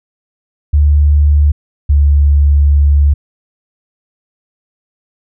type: tone pair in turn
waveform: sine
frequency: 73.42 / 71.95 Hz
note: D2 / D2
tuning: 0 / -35 cents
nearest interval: unison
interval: 35 cents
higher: first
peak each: -5 dBFS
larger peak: neither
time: 0.73-1.52 / 1.89-3.14 s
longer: second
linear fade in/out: 10 ms
effects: none